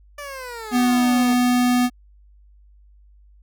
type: linear sweep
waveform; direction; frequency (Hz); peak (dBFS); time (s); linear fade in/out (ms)
15% pulse; down; 589 to 220.8; -25; 0.18-1.34; 5
type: tone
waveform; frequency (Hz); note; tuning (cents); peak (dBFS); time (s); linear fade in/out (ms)
square; 246.9; B3; 0; -16; 0.71-1.9; 50
effects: added 50 Hz sine -48 dBFS peak until 3.42 s